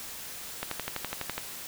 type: click train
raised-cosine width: 0.3 ms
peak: -15 dBFS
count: 10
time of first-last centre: 0.63-1.38 s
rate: 12 Hz
effects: white hiss -41 dBFS RMS until 1.67 s